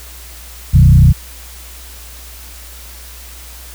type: tone with frequency modulation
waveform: sine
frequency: 104.7 Hz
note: G#2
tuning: 15 cents sharp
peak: -3 dBFS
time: 0.73-1.13 s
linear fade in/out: 20 ms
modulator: 30.8 Hz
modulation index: 1.7
effects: added 60 Hz sine -34 dBFS peak until 3.74 s + white hiss -36 dBFS RMS until 3.74 s